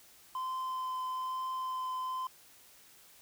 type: tone with vibrato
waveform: triangle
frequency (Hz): 1030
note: C6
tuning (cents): -28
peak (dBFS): -32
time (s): 0.35-2.27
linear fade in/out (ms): 2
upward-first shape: triangle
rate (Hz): 1.1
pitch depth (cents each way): 10
effects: white hiss -59 dBFS RMS until 3.21 s